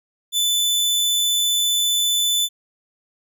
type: tone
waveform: sawtooth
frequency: 3505 Hz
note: A7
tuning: 7 cents flat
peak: -14 dBFS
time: 0.32-2.49 s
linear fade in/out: 50 ms
effects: none